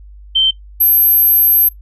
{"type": "tone pair in turn", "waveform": "sine", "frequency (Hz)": [3114, 12456], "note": ["G7", "G9"], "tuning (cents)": [-12, -12], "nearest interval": "2 octaves", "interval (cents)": 2400, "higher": "second", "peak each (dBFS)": -8, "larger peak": "neither", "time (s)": [[0.35, 0.51], [0.8, 1.69]], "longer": "second", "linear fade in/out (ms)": 10, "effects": ["noise-tail reverb RT60 0.1 s tail -17 dB re dry", "added 50 Hz sine -34 dBFS peak until 1.81 s"]}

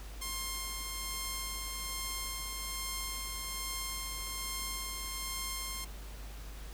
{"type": "tone with tremolo", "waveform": "5% pulse", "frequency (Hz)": 1061, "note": "C6", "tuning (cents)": 24, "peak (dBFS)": -24, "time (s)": [0.21, 5.85], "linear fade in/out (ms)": 10, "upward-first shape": "sine", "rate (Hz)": 1.2, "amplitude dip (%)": 25, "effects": ["added 50 Hz sine -43 dBFS peak until 6.73 s", "pink hiss -52 dBFS RMS until 6.73 s"]}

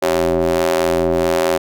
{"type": "ring-modulated tone", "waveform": "sawtooth", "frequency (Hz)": 84.6, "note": "E2", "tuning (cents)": 45, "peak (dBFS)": -7, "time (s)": [0.02, 1.58], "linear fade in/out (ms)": 10, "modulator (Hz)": 466, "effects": []}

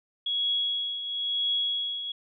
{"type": "tone with tremolo", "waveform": "sine", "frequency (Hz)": 3335, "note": "G#7", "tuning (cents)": 7, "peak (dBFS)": -23, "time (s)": [0.26, 2.12], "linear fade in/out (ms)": 5, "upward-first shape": "triangle", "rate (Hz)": 0.99, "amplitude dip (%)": 65, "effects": []}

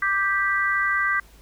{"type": "harmonic tone", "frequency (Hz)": 393, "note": "G4", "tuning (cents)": 4, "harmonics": [3, 4, 5], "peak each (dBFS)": [-25, -23, -24], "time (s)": [0.02, 1.2], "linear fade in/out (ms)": 5, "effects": ["added 52 Hz sine -50 dBFS peak until 1.41 s", "pink hiss -54 dBFS RMS until 1.41 s"]}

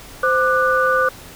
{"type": "tone cluster", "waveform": "sine", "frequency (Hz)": [518, 1190, 1477], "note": ["C5", "D6", "F#6"], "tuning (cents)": [-17, 22, -3], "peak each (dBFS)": -18, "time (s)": [0.23, 1.09], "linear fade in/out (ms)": 5, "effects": ["pink hiss -39 dBFS RMS until 1.35 s"]}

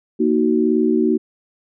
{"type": "chord", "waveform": "sine", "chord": "D# minor", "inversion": "second", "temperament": "just", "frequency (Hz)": [233.3, 311.1, 373.4], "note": ["A#3", "D#4", "F#4"], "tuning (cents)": [2, 0, 16], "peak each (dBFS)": -18, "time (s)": [0.19, 1.18], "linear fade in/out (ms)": 20, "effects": []}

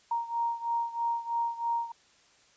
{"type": "beating tone pair", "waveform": "sine", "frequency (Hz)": [932.3, 935.4], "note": ["A#5", "A#5"], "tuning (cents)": [0, 6], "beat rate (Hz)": 3.1, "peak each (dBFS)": [-30, -33], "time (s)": [0.11, 1.92], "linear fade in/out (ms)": 5, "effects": ["white hiss -62 dBFS RMS until 2.56 s", "resampled to 16000 Hz"]}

